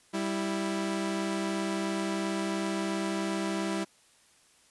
sawtooth tone pair together, 196.26 / 329.6 Hz, G3 / E4, +2 / 0 cents, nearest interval major sixth, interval 898 cents, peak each -28 / -28 dBFS, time 0.13-3.85 s, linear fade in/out 20 ms, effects white hiss -62 dBFS RMS until 4.7 s + resampled to 24000 Hz

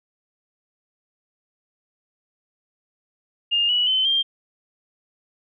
sine tone with pitch steps, 2822 / 2938 / 3060 / 3186 Hz, F7 / F#7 / G7 / G7, +17 / -13 / -42 / +27 cents, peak -17 dBFS, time 3.51-4.23 s, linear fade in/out 20 ms, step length 180 ms, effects none

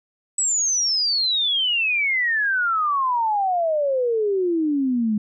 sine exponential sweep, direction down, 7970 to 206.5 Hz, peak -18 dBFS, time 0.38-5.18 s, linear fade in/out 5 ms, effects none

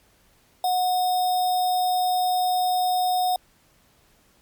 sine tone with sample-and-hold, 730 Hz, F#5, 24 cents flat, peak -19 dBFS, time 0.64-3.36 s, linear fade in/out 2 ms, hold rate 4410 Hz, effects pink hiss -60 dBFS RMS until 4.41 s + MP3 96 kbps

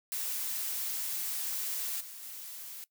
blue noise with level steps, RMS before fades -35 / -46 / -44 dBFS, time 0.12-2.84 s, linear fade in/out 0 ms, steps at 2 / 2.22 s, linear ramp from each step 10 ms, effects noise-tail reverb RT60 0.1 s tail -19 dB re dry

